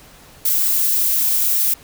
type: noise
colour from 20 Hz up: violet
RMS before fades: -17 dBFS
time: 0.45-1.74 s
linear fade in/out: 5 ms
effects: pink hiss -45 dBFS RMS until 1.83 s